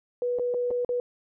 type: tone with dropouts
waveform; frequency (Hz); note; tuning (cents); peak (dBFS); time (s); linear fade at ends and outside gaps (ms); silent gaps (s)
sine; 489.1; B4; -17; -24; 0.22-1; 1; 0.387-0.395 / 0.54-0.544 / 0.706-0.711 / 0.848-0.891
effects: none